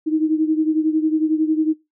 sine beating tone pair, 311.1 / 322.1 Hz, D#4 / E4, 0 / -40 cents, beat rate 11 Hz, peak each -17 / -21 dBFS, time 0.06-1.74 s, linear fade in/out 20 ms, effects noise-tail reverb RT60 0.2 s tail -19 dB re dry

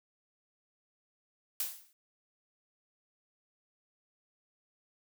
blue noise with exponential decay, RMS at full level -31 dBFS, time 1.6-1.93 s, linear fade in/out 2 ms, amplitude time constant 70 ms, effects none

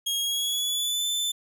sawtooth tone with pitch glide, 3273 to 3528 Hz, G#7 to A7, -26 to +4 cents, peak -22 dBFS, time 0.06-1.32 s, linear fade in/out 10 ms, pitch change +130 cents, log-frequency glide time 0.2-1.06 s, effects none

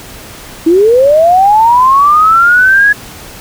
sine linear sweep, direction up, 314.3 to 1686 Hz, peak -3 dBFS, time 0.66-2.93 s, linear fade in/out 10 ms, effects pink hiss -30 dBFS RMS until 3.4 s

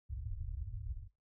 white low-pass noise, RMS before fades -42 dBFS, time 0.09-1.08 s, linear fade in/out 20 ms, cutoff 110 Hz, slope 96 dB/octave, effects noise-tail reverb RT60 0.2 s tail -17 dB re dry

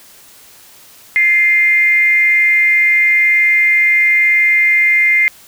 sine tone with frequency modulation, 2093 Hz, C7, in tune, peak -8 dBFS, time 1.16-5.28 s, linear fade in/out 0 ms, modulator 362 Hz, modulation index 0.31, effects white hiss -42 dBFS RMS until 5.47 s

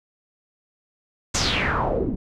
pink noise with low-pass filter sweep, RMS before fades -23 dBFS, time 1.34-2.16 s, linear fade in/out 10 ms, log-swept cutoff 7300 to 220 Hz, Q 4.7, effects none

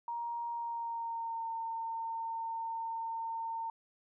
sine tone with pitch glide, 940 to 909.6 Hz, A#5 to A#5, +14 to -43 cents, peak -35 dBFS, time 0.08-3.7 s, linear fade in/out 2 ms, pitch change -57 cents, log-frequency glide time 0.5-1.48 s, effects none

